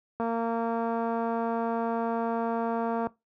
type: click train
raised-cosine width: 1 ms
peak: -17 dBFS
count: 661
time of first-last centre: 0.2-3.07 s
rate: 230 Hz
effects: noise-tail reverb RT60 0.2 s tail -20 dB re dry + high-pass 80 Hz 12 dB/octave